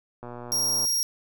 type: click train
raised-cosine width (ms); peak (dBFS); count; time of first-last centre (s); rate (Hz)
1; -25; 76; 0.23-0.85; 121
type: tone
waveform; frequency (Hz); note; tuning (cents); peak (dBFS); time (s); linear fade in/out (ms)
sawtooth; 5610; F8; +7; -20; 0.52-1.03; 0
effects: none